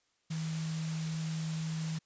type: tone in noise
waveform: sine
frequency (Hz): 160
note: D#3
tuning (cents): +49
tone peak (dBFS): -33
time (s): 0.3-1.99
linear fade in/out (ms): 10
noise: white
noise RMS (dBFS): -44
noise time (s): 0.3-1.99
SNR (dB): +8
effects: white hiss -75 dBFS RMS until 2.05 s + resampled to 16000 Hz